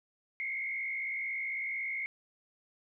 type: tone with frequency modulation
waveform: sine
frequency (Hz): 2152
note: C7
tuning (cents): +48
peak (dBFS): -33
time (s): 0.4-2.06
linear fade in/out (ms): 0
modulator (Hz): 58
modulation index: 1.4
effects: none